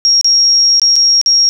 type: tone with dropouts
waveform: sine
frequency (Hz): 5588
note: F8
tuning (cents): 0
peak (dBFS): -6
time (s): 0.05-1.49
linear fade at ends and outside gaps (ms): 0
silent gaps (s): 0.212-0.245 / 0.797-0.817 / 0.957-0.963 / 1.214-1.261
effects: none